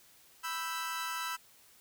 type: chord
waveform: sawtooth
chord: E minor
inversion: second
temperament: equal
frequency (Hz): 987.8 / 1318.5 / 1568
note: B5 / E6 / G6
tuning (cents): 0 / 0 / 0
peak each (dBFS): -36 / -34 / -39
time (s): 0.43-1.37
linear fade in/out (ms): 20
effects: white hiss -61 dBFS RMS until 1.8 s